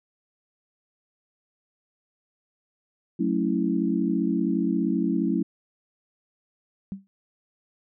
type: chord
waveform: sine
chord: F# minor seventh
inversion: none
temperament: equal with one note detuned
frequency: 185 / 220 / 277.2 / 327.9 Hz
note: F#3 / A3 / C#4 / E4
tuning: 0 / 0 / 0 / -9 cents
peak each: -27 dBFS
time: 3.19-5.43 s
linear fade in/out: 10 ms
type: tone with exponential decay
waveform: sine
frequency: 194.8 Hz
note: G3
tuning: 11 cents flat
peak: -26 dBFS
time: 6.92-7.07 s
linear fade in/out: 0 ms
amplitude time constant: 31 ms
effects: none